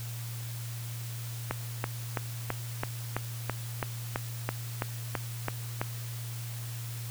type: click train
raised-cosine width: 0.5 ms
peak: -14 dBFS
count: 14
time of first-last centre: 1.51-5.815 s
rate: 3.02 Hz
effects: added 117 Hz sine -36 dBFS peak until 7.1 s + white hiss -45 dBFS RMS until 7.1 s